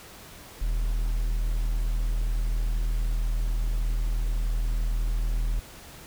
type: tone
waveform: triangle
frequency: 40.01 Hz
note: D#1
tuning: 49 cents sharp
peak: -21 dBFS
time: 0.61-5.6 s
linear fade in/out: 10 ms
effects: pink hiss -46 dBFS RMS until 6.06 s